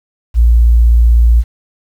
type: tone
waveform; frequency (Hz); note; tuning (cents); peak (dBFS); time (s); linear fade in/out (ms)
sine; 58; A#1; -8; -4; 0.34-1.44; 50
effects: 7-bit